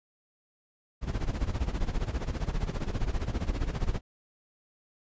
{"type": "noise with tremolo", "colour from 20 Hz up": "brown", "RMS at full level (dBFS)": -27, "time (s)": [1.01, 4.01], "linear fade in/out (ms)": 50, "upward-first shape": "sine", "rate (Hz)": 15, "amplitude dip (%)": 80, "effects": ["resampled to 16000 Hz"]}